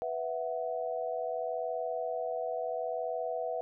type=chord; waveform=sine; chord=B suspended fourth; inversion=none; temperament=equal; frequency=493.9 / 659.3 / 740 Hz; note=B4 / E5 / F#5; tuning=0 / 0 / 0 cents; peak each=-36 / -35 / -38 dBFS; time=0.02-3.61 s; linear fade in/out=0 ms; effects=none